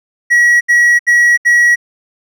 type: tone bursts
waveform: triangle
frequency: 1918 Hz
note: A#6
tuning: 49 cents sharp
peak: -4 dBFS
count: 4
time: 0.3-1.759 s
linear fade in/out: 20 ms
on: 310 ms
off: 73 ms
effects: none